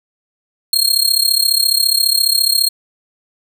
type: tone with amplitude modulation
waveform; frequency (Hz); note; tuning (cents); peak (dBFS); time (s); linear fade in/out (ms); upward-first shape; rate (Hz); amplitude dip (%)
sawtooth; 4244; C8; +24; -5; 0.73-2.69; 2; sine; 34.6; 85
effects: none